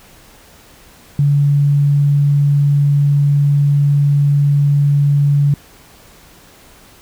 sine tone, 143.2 Hz, D3, 43 cents flat, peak -9 dBFS, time 1.19-5.54 s, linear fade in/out 2 ms, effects pink hiss -44 dBFS RMS until 7.01 s

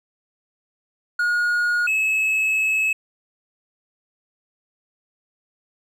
triangle tone pair in turn, 1440 / 2585 Hz, F#6 / E7, -47 / -34 cents, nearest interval minor seventh, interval 1013 cents, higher second, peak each -16 dBFS, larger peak neither, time 1.19-1.87 / 1.87-2.93 s, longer second, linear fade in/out 5 ms, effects none

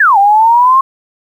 sine exponential two-way sweep, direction down then up, 1803 to 784 to 1083 Hz, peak -4 dBFS, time 0-0.81 s, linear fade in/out 5 ms, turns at 0.18 s, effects 7-bit

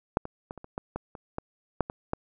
clicks, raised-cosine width 1 ms, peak -8 / -22 / -22 / -28 / -29 / -18 / -18 / -27 / -17 / -9 / -20 / -13 dBFS, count 12, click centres 0.171 / 0.254 / 0.509 / 0.577 / 0.644 / 0.779 / 0.96 / 1.152 / 1.384 / 1.807 / 1.899 / 2.134 s, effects none

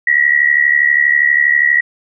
sine tone with amplitude modulation, 1923 Hz, B6, 47 cents flat, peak -5 dBFS, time 0.07-1.81 s, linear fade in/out 5 ms, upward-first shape sine, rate 72.4 Hz, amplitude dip 80%, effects none

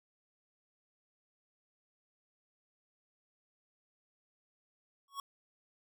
square tone with exponential growth, 1108.7 Hz, C#6, in tune, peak -35 dBFS, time 5.08-5.2 s, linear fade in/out 2 ms, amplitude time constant 25 ms, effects none

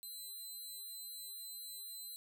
10% pulse tone, 4049 Hz, B7, 42 cents sharp, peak -39 dBFS, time 0.03-2.16 s, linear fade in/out 0 ms, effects none

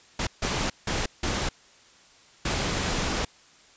pink noise bursts at uneven times, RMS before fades -27 dBFS, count 5, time 0.19-0.27 / 0.42-0.7 / 0.87-1.06 / 1.23-1.49 / 2.45-3.25 s, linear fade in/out 5 ms, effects white hiss -55 dBFS RMS until 3.76 s + resampled to 16000 Hz

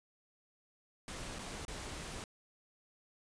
pink noise with dropouts, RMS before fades -44 dBFS, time 1.08-2.24 s, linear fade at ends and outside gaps 1 ms, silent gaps 1.387-1.391 / 1.651-1.681 s, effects resampled to 22050 Hz

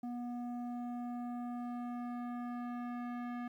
square tone with low-pass filter sweep, 242.4 Hz, B3, 32 cents flat, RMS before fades -41 dBFS, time 0.03-3.48 s, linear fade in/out 5 ms, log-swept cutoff 640 to 1700 Hz, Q 1.3, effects 12-bit

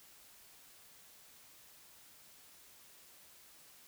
silence, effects white hiss -60 dBFS RMS until 3.87 s

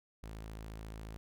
sawtooth tone, 54.2 Hz, A1, 25 cents flat, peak -40 dBFS, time 0.23-1.17 s, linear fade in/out 0 ms, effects none

